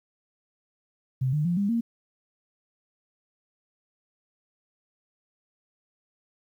sine tone with pitch steps, 130.3 / 150.54 / 173.93 / 201 / 232.2 Hz, C3 / D3 / F3 / G3 / A#3, -7 / +43 / -7 / +44 / -7 cents, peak -22 dBFS, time 1.21-1.81 s, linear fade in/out 10 ms, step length 120 ms, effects 10-bit

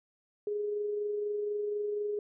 sine tone with amplitude modulation, 415.3 Hz, G#4, in tune, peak -29 dBFS, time 0.47-2.19 s, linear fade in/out 2 ms, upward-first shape sine, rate 24.1 Hz, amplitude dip 30%, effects none

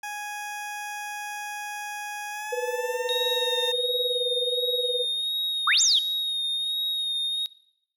20% pulse tone with pitch glide, 830.6 to 905.8 Hz, G#5 to A#5, 0 to -50 cents, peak -27 dBFS, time 0.03-3.72 s, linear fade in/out 5 ms, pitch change +150 cents, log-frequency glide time 2.3-3.05 s
sine tone with tremolo, 493.9 Hz, B4, in tune, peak -23 dBFS, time 2.52-5.05 s, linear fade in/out 10 ms, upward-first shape sine, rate 19 Hz, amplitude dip 80%
triangle tone with vibrato, 3729 Hz, A#7, in tune, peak -24 dBFS, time 3.09-7.46 s, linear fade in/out 0 ms, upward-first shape sine, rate 1.4 Hz, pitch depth 25 cents each way
sine exponential two-way sweep, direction up then down, 1100 to 7470 to 3072 Hz, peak -18 dBFS, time 5.67-5.99 s, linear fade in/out 5 ms, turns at 5.82 s
effects noise-tail reverb RT60 0.8 s tail -22 dB re dry

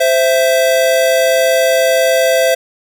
square tone pair together, 521 / 662.7 Hz, C5 / E5, -7 / +9 cents, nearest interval major third, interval 416 cents, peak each -13 dBFS, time 0-2.55 s, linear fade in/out 10 ms, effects none

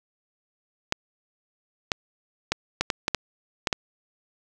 clicks, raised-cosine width 0.2 ms, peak -5 dBFS, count 9, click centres 0.924 / 1.918 / 2.52 / 2.81 / 2.902 / 3.081 / 3.147 / 3.672 / 3.728 s, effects none

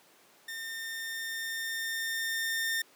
sawtooth tone with level ramp, 1814 Hz, A#6, 48 cents flat, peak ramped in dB -34 to -25 dBFS, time 0.48-2.82 s, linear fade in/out 5 ms, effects pink hiss -60 dBFS RMS until 2.95 s + high-pass 300 Hz 12 dB/octave

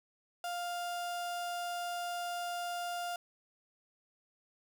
35% pulse tone, 701 Hz, F5, 6 cents sharp, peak -34 dBFS, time 0.44-3.16 s, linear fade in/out 2 ms, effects none

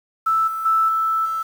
sine tone with level steps, 1318.5 Hz, E6, in tune, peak -15 / -23 / -14 / -17 / -21 dBFS, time 0.26-1.43 s, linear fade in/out 10 ms, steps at 0.47 / 0.65 / 0.88 / 1.25 s, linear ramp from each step 10 ms, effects 7-bit

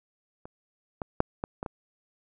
clicks, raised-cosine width 1 ms, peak -28 / -18 / -7 / -16 / -19 / -20 dBFS, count 6, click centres 0.455 / 1.018 / 1.204 / 1.439 / 1.629 / 1.662 s, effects none

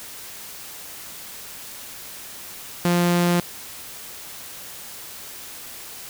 sawtooth tone, 174.61 Hz, F3, in tune, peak -13 dBFS, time 2.85-3.4 s, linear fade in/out 2 ms, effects white hiss -38 dBFS RMS until 6.09 s

